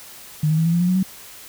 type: tone with pitch steps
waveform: sine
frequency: 152.5 / 157.24 / 162.13 / 167.17 / 172.37 / 177.72 / 183.25 / 188.95 Hz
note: D#3 / D#3 / E3 / E3 / F3 / F3 / F#3 / F#3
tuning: -34 / +19 / -28 / +25 / -22 / +31 / -16 / +37 cents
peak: -15 dBFS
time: 0.43-1.03 s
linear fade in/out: 5 ms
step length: 75 ms
effects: white hiss -41 dBFS RMS until 1.48 s